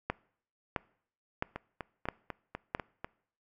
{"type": "two click trains", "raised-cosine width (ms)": 0.5, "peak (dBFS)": [-22, -15], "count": [7, 5], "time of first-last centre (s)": [[1.56, 3.045], [0.1, 2.749]], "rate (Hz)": [4.04, 1.51], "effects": ["noise-tail reverb RT60 0.6 s tail -23 dB re dry"]}